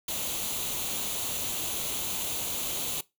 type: noise with comb filter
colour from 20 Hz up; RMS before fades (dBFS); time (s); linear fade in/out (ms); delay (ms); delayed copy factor
white; -32; 0.08-3.01; 5; 0.29; +0.6
effects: noise-tail reverb RT60 0.2 s tail -20 dB re dry